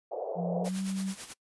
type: band-pass noise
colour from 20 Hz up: white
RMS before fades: -35 dBFS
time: 0.11-0.69 s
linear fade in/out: 10 ms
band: 430 to 720 Hz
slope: 48 dB/octave
type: tone with pitch glide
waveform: sine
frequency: 175 to 191.94 Hz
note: F3 to G3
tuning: +4 to -36 cents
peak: -30 dBFS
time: 0.35-1.15 s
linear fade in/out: 50 ms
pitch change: +160 cents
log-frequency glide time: 0.56-0.79 s
type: noise with tremolo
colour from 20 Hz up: white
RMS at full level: -40 dBFS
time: 0.64-1.34 s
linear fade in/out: 20 ms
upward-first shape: sine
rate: 9.1 Hz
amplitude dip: 65%
effects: noise-tail reverb RT60 0.1 s tail -24 dB re dry + resampled to 24000 Hz